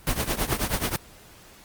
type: noise with tremolo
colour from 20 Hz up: pink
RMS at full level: -22 dBFS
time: 0.07-0.96 s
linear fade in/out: 0 ms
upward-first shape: triangle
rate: 9.3 Hz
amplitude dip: 90%
effects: pink hiss -50 dBFS RMS until 1.64 s + Opus 24 kbps